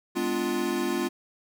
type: chord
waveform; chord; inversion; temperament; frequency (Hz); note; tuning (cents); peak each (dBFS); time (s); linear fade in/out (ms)
square; G# diminished seventh; none; equal with one note detuned; 207.7 / 252.6 / 293.7 / 349.2; G#3 / B3 / D4 / F4; 0 / +39 / 0 / 0; -35 / -32 / -34 / -29; 0.15-1.09; 20
effects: none